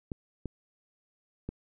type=clicks; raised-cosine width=3 ms; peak=-22 dBFS; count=3; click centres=0.118 / 0.457 / 1.49 s; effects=none